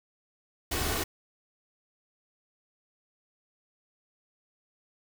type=noise with comb filter; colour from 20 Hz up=pink; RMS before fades=-30 dBFS; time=0.71-1.04 s; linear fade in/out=10 ms; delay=2.7 ms; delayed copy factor=+0.55; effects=none